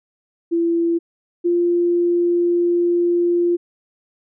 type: tone pair in turn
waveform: sine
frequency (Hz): 337.3 / 347.4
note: E4 / F4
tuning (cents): +40 / -9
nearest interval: minor second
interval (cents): 51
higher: second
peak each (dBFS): -15 / -14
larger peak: second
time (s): 0.51-0.99 / 1.44-3.57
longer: second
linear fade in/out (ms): 20
effects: none